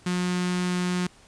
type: tone with notch filter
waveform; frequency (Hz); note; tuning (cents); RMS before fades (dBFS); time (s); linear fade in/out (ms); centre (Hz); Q
sawtooth; 179.7; F3; +50; -26; 0.06-1.07; 5; 590; 0.9
effects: pink hiss -54 dBFS RMS until 1.27 s + resampled to 22050 Hz